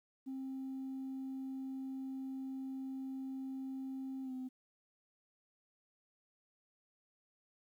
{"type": "tone with pitch glide", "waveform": "sine", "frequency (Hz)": [265.4, 257.2], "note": ["C4", "C4"], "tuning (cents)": [25, -30], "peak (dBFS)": -38, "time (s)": [0.26, 4.49], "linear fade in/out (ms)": 20, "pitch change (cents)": -55, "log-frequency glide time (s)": [4.23, 4.32], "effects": ["tanh soft clip ceiling -38 dBFS", "12-bit"]}